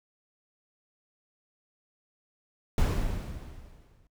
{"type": "noise with exponential decay", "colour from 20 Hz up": "brown", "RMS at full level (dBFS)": -22, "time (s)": [2.78, 4.07], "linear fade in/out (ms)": 1, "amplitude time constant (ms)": 280, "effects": ["noise-tail reverb RT60 0.1 s tail -24 dB re dry"]}